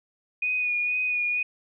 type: tone with vibrato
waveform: sine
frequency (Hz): 2469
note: D#7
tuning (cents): -14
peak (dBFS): -23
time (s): 0.42-1.43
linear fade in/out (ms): 5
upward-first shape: sine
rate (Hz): 2.1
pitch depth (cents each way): 24
effects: none